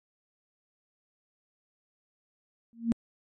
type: tone with exponential growth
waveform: sine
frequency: 231.1 Hz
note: A#3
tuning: 15 cents flat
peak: -18 dBFS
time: 2.73-2.92 s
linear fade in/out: 0 ms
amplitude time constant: 41 ms
effects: MP3 48 kbps